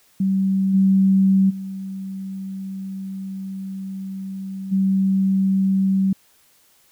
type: tone with level steps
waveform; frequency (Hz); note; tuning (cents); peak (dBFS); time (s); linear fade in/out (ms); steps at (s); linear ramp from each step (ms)
sine; 192.3; G3; -33; -16 / -12 / -27 / -15; 0.2-6.13; 5; 0.73 / 1.49 / 4.71; 20
effects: white hiss -57 dBFS RMS until 6.91 s